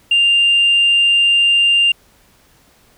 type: tone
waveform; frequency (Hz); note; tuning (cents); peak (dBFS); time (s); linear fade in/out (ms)
sine; 2794; F7; 0; -8; 0.11-1.92; 5
effects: tanh soft clip ceiling -6 dBFS + pink hiss -52 dBFS RMS until 2.97 s